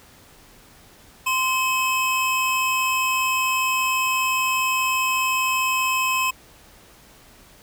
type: tone pair together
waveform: square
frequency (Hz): 1038 / 2565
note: C6 / E7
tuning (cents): -14 / -48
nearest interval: octave + major third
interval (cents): 1566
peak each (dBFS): -23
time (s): 1.26-6.31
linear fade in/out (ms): 10
effects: pink hiss -50 dBFS RMS until 7.62 s